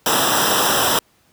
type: noise with comb filter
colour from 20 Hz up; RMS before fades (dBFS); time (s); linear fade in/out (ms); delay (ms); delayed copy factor
pink; -17; 0.06-0.99; 2; 0.45; -0.9
effects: pink hiss -58 dBFS RMS until 1.32 s + high-pass 80 Hz 12 dB/octave